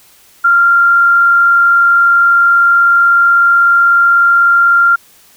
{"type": "tone with frequency modulation", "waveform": "sine", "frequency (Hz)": 1388, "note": "F6", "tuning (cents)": -11, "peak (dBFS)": -5, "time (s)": [0.44, 4.96], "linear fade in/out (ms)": 10, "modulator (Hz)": 36.2, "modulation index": 0.32, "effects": ["white hiss -45 dBFS RMS until 5.36 s"]}